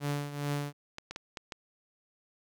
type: tone with tremolo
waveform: sawtooth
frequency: 144.4 Hz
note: D3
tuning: 29 cents flat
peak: -25 dBFS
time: 0-0.73 s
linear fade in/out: 50 ms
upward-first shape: triangle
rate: 2.4 Hz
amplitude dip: 75%
type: clicks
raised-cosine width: 0.2 ms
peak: -22 dBFS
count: 5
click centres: 0.984 / 1.11 / 1.161 / 1.372 / 1.522 s
effects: none